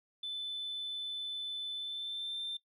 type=tone with pitch glide; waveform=sine; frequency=3513 to 3574 Hz; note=A7 to A7; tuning=-3 to +26 cents; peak=-35 dBFS; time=0.23-2.57 s; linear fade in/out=5 ms; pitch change=+29 cents; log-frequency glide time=1.74-2.42 s; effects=noise-tail reverb RT60 0.1 s tail -18 dB re dry + tanh soft clip ceiling -33 dBFS